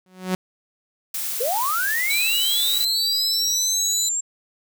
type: tone with exponential growth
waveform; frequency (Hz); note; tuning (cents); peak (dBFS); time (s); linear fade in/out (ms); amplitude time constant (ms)
sawtooth; 185; F#3; 0; -14; 0.06-0.35; 2; 61
type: noise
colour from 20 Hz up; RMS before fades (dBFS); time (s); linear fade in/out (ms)
blue; -27; 1.14-2.85; 5
type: linear sweep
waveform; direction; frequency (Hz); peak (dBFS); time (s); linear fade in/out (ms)
sine; up; 440 to 7520; -21; 1.4-4.21; 10
type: tone with vibrato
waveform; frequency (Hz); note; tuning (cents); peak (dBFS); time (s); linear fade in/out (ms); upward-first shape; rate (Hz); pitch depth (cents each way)
sawtooth; 3966; B7; +7; -20; 2.1-4.09; 5; sine; 2.7; 11
effects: none